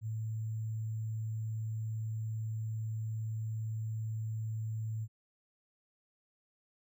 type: tone with sample-and-hold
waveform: sine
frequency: 110.3 Hz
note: A2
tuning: 5 cents sharp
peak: -34 dBFS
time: 0.01-5.08 s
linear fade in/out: 50 ms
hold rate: 7350 Hz
effects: none